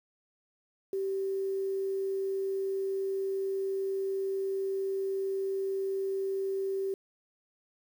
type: tone with quantisation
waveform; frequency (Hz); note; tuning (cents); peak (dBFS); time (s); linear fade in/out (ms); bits
sine; 387.8; G4; -19; -29; 0.93-6.94; 2; 9
effects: none